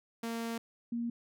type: tone pair in turn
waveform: sawtooth / sine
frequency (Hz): 230 / 235.2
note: A#3 / A#3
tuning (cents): -23 / +16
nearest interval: unison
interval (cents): 39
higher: second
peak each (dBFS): -31 / -32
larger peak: first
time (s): 0.23-0.58 / 0.92-1.1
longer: first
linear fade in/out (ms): 5
effects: none